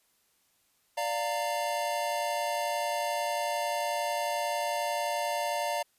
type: chord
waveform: square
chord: Bb major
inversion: first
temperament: equal with one note detuned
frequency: 587.3 / 698.5 / 916.3 Hz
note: D5 / F5 / Bb5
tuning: 0 / 0 / -30 cents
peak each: -34 dBFS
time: 0.97-5.83 s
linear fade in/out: 10 ms
effects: white hiss -70 dBFS RMS until 5.98 s + resampled to 32000 Hz